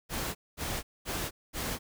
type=noise bursts; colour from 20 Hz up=pink; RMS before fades=-34 dBFS; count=4; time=0.09-1.79 s; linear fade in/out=50 ms; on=260 ms; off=220 ms; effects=none